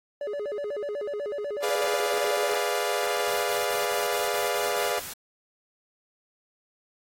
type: tone with vibrato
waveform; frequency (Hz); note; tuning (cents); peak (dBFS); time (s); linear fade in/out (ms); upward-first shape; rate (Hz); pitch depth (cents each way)
triangle; 490; B4; -14; -27; 0.21-2.54; 2; square; 8.1; 280
type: chord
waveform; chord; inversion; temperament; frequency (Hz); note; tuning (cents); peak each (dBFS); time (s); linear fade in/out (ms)
sawtooth; G# diminished seventh; none; equal; 415.3 / 493.9 / 587.3 / 698.5; G#4 / B4 / D5 / F5; 0 / 0 / 0 / 0; -27; 1.62-5; 20
type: noise bursts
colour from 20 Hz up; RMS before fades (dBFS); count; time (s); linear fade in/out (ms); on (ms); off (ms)
white; -38; 9; 3.27-5.136; 10; 170; 42
effects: AAC 48 kbps